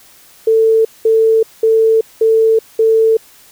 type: tone bursts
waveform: sine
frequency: 445.8 Hz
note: A4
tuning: 23 cents sharp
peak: -7 dBFS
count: 5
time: 0.47-3.17 s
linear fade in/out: 5 ms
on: 380 ms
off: 200 ms
effects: white hiss -44 dBFS RMS until 3.51 s